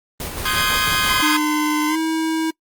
pink noise with tremolo, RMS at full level -26 dBFS, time 0.2-1.21 s, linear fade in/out 2 ms, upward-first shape square, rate 6 Hz, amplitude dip 35%
20% pulse chord, Ab major seventh, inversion first, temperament equal with one note detuned, 1046.5 / 1244.5 / 1540.2 / 1661.2 Hz, C6 / Eb6 / G6 / Ab6, 0 / 0 / -31 / 0 cents, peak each -18 dBFS, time 0.45-1.37 s, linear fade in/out 5 ms
25% pulse tone, 1026 Hz, C6, 34 cents flat, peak -19 dBFS, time 1.08-1.96 s, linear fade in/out 10 ms
square tone with pitch glide, 303 to 321 Hz, D#4 to E4, -46 to -46 cents, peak -19 dBFS, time 1.22-2.51 s, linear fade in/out 10 ms, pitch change +100 cents, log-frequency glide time 1.87-1.97 s
effects noise-tail reverb RT60 0.1 s tail -24 dB re dry + Opus 24 kbps

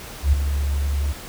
sine tone with ADSR envelope, 70.7 Hz, C#2, 35 cents sharp, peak -10 dBFS, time 0.22-1.13 s, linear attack 110 ms, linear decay 6 ms, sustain -9 dB, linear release 17 ms, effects pink hiss -37 dBFS RMS until 1.28 s

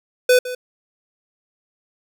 square tone with echo, 500 Hz, B4, 21 cents sharp, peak -11 dBFS, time 0.29-0.39 s, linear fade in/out 5 ms, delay 160 ms, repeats 1, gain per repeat -15 dB, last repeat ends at 0.55 s, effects none

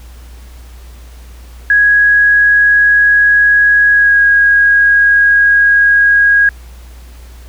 sine tone with pitch glide, 1661.2 to 1643.1 Hz, G#6 to G#6, 0 to -19 cents, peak -5 dBFS, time 1.7-6.49 s, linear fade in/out 2 ms, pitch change -19 cents, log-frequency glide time 3.92-4.22 s, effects added 60 Hz sine -31 dBFS peak until 7.48 s + pink hiss -43 dBFS RMS until 7.48 s

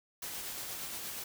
white noise with tremolo, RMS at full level -40 dBFS, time 0.22-1.24 s, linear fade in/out 5 ms, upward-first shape sine, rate 8.5 Hz, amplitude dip 25%, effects none

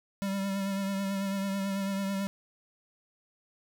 square tone with vibrato, 196 Hz, G3, in tune, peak -30 dBFS, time 0.22-2.27 s, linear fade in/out 0 ms, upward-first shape triangle, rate 9.1 Hz, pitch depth 34 cents each way, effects none

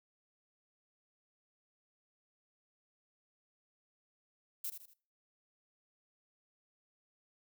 violet noise with echo, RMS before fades -39 dBFS, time 4.64-4.7 s, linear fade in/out 5 ms, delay 79 ms, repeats 3, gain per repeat -8 dB, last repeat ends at 4.937 s, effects noise-tail reverb RT60 0.4 s tail -20 dB re dry

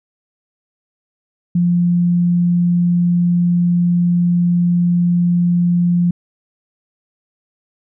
sine tone, 174.61 Hz, F3, in tune, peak -11 dBFS, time 1.55-6.11 s, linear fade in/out 5 ms, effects none

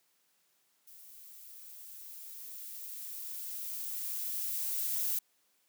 violet noise with level ramp, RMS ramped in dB -54 to -32 dBFS, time 0.87-5.19 s, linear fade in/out 5 ms, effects white hiss -73 dBFS RMS until 5.68 s + high-pass 150 Hz 12 dB/octave

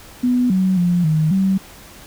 sine tone with pitch steps, 247.9 / 187.6 / 175.8 / 156.1 / 191.7 Hz, B3 / F#3 / F3 / D#3 / G3, +7 / +24 / +12 / +6 / -38 cents, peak -13 dBFS, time 0.23-1.58 s, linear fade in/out 10 ms, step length 270 ms, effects pink hiss -41 dBFS RMS until 2.06 s

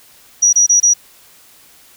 sine tone bursts, 5800 Hz, F#8, 35 cents flat, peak -7 dBFS, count 4, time 0.42-0.938 s, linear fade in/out 10 ms, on 110 ms, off 26 ms, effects white hiss -46 dBFS RMS until 1.96 s

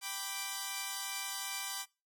5% pulse chord, G major, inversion none, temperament equal, 784 / 987.8 / 1174.7 Hz, G5 / B5 / D6, 0 / 0 / 0 cents, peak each -30 dBFS, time 0.01-1.86 s, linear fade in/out 50 ms, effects noise-tail reverb RT60 0.3 s tail -23 dB re dry

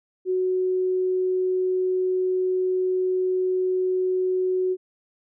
sine tone, 370 Hz, F#4, in tune, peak -20 dBFS, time 0.25-4.77 s, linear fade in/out 50 ms, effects none

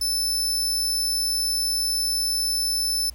sawtooth tone, 5274 Hz, E8, in tune, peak -19 dBFS, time 0.01-3.1 s, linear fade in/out 5 ms, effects added 60 Hz sine -40 dBFS peak until 3.14 s + pink hiss -55 dBFS RMS until 3.14 s

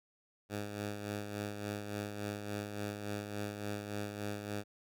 10% pulse tone with tremolo, 103.3 Hz, G#2, 9 cents flat, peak -28 dBFS, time 0.49-4.64 s, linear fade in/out 50 ms, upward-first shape sine, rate 3.5 Hz, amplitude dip 50%, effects none

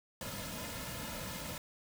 pink noise with comb filter, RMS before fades -42 dBFS, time 0.21-1.58 s, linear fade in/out 2 ms, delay 2.6 ms, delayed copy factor -0.75, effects none

